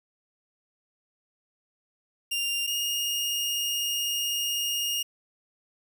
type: tone pair in turn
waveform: sawtooth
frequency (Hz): 2794 / 2844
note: F7 / F7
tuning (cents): 0 / +31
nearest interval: unison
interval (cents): 31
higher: second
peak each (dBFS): -23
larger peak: neither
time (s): 2.31-2.67 / 2.67-5.03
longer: second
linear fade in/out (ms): 10
effects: none